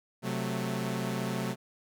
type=chord; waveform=sawtooth; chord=F# diminished; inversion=second; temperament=equal; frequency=130.81 / 185 / 220 Hz; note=C3 / F#3 / A3; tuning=0 / 0 / 0 cents; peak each=-31 dBFS; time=0.22-1.56 s; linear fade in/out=50 ms; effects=none